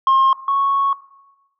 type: tone pair in turn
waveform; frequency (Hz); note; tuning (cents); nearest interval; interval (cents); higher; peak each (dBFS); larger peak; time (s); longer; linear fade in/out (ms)
sine; 1069 / 1105.4; C6 / C#6; +37 / -5; minor second; 58; second; -8 / -14; first; 0.07-0.33 / 0.48-0.93; second; 2
effects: noise-tail reverb RT60 1.0 s tail -17 dB re dry + tanh soft clip ceiling -9 dBFS